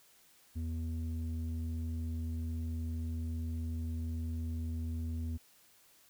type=tone with low-pass filter; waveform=square; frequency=80.6 Hz; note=E2; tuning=38 cents flat; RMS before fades=-37 dBFS; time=0.55-5.38 s; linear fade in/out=20 ms; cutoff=190 Hz; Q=4; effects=white hiss -64 dBFS RMS until 6.09 s